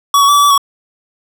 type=tone with pitch steps; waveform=square; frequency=1133 / 1121 / 1155 / 1147 / 1154 / 1119 Hz; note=C#6 / C#6 / D6 / D6 / D6 / C#6; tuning=+37 / +19 / -29 / -41 / -31 / +16 cents; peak=-7 dBFS; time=0.14-0.578 s; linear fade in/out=2 ms; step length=73 ms; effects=none